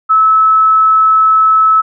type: tone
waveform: sine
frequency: 1300 Hz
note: E6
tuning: 24 cents flat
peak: -5 dBFS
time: 0.09-1.82 s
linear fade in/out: 20 ms
effects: none